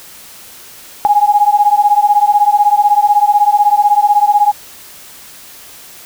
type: beating tone pair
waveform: sine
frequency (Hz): 819 / 835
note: G#5 / G#5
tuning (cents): -24 / +9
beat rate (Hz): 16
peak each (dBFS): -10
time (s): 1.05-4.52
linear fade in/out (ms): 0
effects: white hiss -36 dBFS RMS until 6.05 s